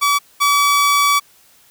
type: tone pair in turn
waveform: sawtooth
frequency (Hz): 1144 / 1144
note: D6 / D6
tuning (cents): -46 / -46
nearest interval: unison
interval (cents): 0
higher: neither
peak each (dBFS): -9 / -8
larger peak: second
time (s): 0.01-0.19 / 0.4-1.2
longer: second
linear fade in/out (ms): 20
effects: white hiss -51 dBFS RMS until 1.7 s